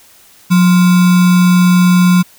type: tone with sample-and-hold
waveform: sine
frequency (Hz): 180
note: F#3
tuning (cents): -47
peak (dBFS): -5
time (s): 0.5-2.23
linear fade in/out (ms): 20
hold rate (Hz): 1225
effects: white hiss -44 dBFS RMS until 2.38 s